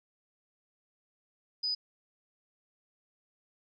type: tone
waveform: sine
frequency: 4979 Hz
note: D#8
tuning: in tune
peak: -29 dBFS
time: 1.63-1.75 s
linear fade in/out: 10 ms
effects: none